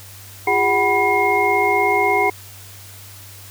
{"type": "tone cluster", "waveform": "sine", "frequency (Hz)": [350.4, 406.8, 750, 983, 2142], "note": ["F4", "G#4", "F#5", "B5", "C7"], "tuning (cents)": [6, -36, 23, -8, 40], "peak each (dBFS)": [-26, -20, -19, -21, -19], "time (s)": [0.47, 2.3], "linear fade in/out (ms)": 5, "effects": ["added 98 Hz sine -41 dBFS peak until 3.5 s", "white hiss -41 dBFS RMS until 3.5 s"]}